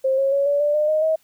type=tone with pitch steps; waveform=sine; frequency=530 / 544 / 558.3 / 573 / 588.1 / 603.6 / 619.5 / 635.8 Hz; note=C5 / C#5 / C#5 / D5 / D5 / D5 / D#5 / D#5; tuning=+22 / -33 / +12 / -43 / +2 / +47 / -8 / +37 cents; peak=-16 dBFS; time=0.04-1.16 s; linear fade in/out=10 ms; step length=140 ms; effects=white hiss -60 dBFS RMS until 1.23 s